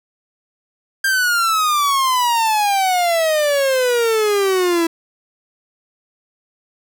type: exponential sweep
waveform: 45% pulse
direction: down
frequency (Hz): 1600 to 328.5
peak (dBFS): -14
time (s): 1.04-4.87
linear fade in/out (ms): 5
effects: none